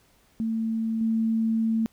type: tone with level steps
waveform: sine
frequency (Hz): 224.1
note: A3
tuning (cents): +32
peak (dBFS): -24 / -21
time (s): 0.4-1.86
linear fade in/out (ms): 0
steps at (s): 1.01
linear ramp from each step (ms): 2
effects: pink hiss -62 dBFS RMS until 1.92 s